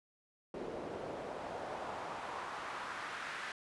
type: noise with band-pass filter sweep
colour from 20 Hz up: pink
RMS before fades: -43 dBFS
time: 0.54-3.52 s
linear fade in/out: 2 ms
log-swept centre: 420 to 1700 Hz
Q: 1.6
effects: resampled to 24000 Hz